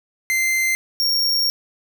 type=tone pair in turn; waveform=45% pulse; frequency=2081 / 5545 Hz; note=C7 / F8; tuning=-10 / -13 cents; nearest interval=octave + perfect fourth; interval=1697 cents; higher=second; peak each=-17 dBFS; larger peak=neither; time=0.3-0.75 / 1-1.5 s; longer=second; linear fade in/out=0 ms; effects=none